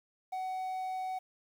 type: tone with quantisation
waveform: triangle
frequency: 749 Hz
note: F#5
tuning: 21 cents sharp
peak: -32 dBFS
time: 0.32-1.19 s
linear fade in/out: 10 ms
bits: 10
effects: none